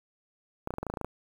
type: clicks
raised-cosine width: 1 ms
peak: -19 dBFS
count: 11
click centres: 0.674 / 0.706 / 0.739 / 0.784 / 0.83 / 0.867 / 0.9 / 0.939 / 0.972 / 1.013 / 1.046 s
effects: 8-bit